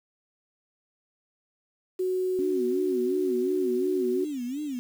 sine tone, 370 Hz, F#4, in tune, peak -24 dBFS, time 1.99-4.25 s, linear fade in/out 10 ms
sine tone with vibrato, 270 Hz, C#4, 45 cents flat, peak -29 dBFS, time 2.39-4.79 s, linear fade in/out 0 ms, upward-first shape sine, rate 2.8 Hz, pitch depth 200 cents each way
effects 8-bit

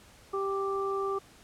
harmonic tone, 392 Hz, G4, in tune, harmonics 1 / 2 / 3, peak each -30 / -41 / -33 dBFS, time 0.33-1.19 s, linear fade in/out 10 ms, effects pink hiss -56 dBFS RMS until 1.43 s + low-pass 11000 Hz 12 dB/octave

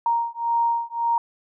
sine beating tone pair, 932.3 / 934.1 Hz, A#5 / A#5, 0 / +3 cents, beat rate 1.8 Hz, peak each -23 dBFS, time 0.06-1.18 s, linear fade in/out 2 ms, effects none

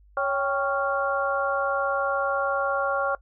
harmonic tone with a mistuned harmonic, 277.7 Hz, C#4, 3 cents sharp, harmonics 2 / 3 / 4 / 5, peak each -26 / -30 / -29 / -27 dBFS, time 0.17-3.15 s, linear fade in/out 2 ms, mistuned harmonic 3, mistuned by -93 cents, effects noise-tail reverb RT60 0.1 s tail -21 dB re dry + added 50 Hz sine -52 dBFS peak until 3.21 s

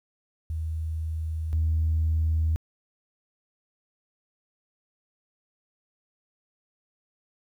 sine tone pair in turn, 79.7 / 79.7 Hz, D#2 / D#2, +42 / +42 cents, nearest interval unison, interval 0 cents, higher neither, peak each -27 / -20 dBFS, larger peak second, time 0.5-1.53 / 1.53-2.56 s, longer neither, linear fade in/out 0 ms, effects tanh soft clip ceiling -17 dBFS + 10-bit

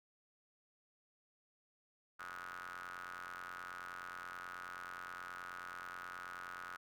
sawtooth ring-modulated tone, 89.4 Hz, F2, 41 cents sharp, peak -39 dBFS, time 2.19-6.77 s, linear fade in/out 10 ms, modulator 1360 Hz, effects none

